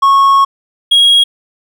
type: tone pair in turn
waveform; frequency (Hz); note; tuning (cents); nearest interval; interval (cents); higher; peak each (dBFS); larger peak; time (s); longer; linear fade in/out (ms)
triangle; 1099 / 3293; C#6 / G#7; -15 / -15; octave + perfect fifth; 1900; second; -3; neither; 0.02-0.45 / 0.91-1.24; first; 10
effects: none